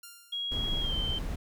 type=tone with exponential decay; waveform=5% pulse; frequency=1397 Hz; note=F6; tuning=in tune; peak=-32 dBFS; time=0.03-0.82 s; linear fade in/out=5 ms; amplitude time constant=170 ms
type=tone with pitch glide; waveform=sine; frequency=3300 to 3115 Hz; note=G#7 to G7; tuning=-12 to -12 cents; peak=-31 dBFS; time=0.32-1.19 s; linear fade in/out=10 ms; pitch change=-100 cents; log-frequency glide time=0.8-0.94 s
type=noise; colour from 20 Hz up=brown; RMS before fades=-33 dBFS; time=0.51-1.36 s; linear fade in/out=10 ms
effects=none